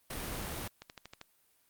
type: noise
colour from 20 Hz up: pink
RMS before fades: -39 dBFS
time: 0.1-0.68 s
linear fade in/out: 5 ms
type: click train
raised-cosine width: 0.2 ms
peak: -28 dBFS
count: 6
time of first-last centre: 0.82-1.214 s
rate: 12.7 Hz
effects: white hiss -70 dBFS RMS until 1.69 s + Opus 32 kbps